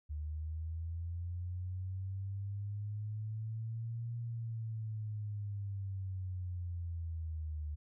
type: linear two-way sweep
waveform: sine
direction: up then down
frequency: 74.6 to 117.8 to 74.6 Hz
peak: -37 dBFS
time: 0.09-7.76 s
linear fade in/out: 20 ms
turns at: 4.17 s
effects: none